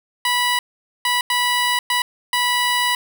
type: tone bursts at uneven times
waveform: 15% pulse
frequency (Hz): 981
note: B5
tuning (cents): -12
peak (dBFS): -10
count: 5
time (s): 0.25-0.59 / 1.05-1.21 / 1.3-1.79 / 1.9-2.02 / 2.33-2.95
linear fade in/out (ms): 2
effects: none